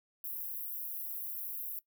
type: high-pass noise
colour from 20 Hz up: pink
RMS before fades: -40 dBFS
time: 0.24-1.79 s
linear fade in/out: 2 ms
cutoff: 12000 Hz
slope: 48 dB/octave
effects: noise-tail reverb RT60 0.1 s tail -19 dB re dry